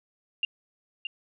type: tone with echo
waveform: sine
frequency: 2794 Hz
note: F7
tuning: in tune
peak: -23 dBFS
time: 0.43-0.45 s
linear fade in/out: 2 ms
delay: 620 ms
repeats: 1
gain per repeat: -7 dB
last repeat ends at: 1.07 s
effects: none